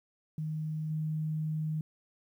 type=tone with level steps; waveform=sine; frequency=155.56 Hz; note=D#3; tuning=in tune; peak=-32 / -30 dBFS; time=0.38-1.81 s; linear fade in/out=2 ms; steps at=0.9 s; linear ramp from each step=5 ms; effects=11-bit